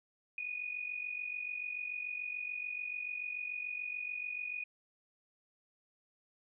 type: tone with amplitude modulation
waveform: sine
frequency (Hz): 2470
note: D#7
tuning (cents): -13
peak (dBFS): -34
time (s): 0.38-4.64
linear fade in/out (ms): 2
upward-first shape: sine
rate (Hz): 46.9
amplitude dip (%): 70
effects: none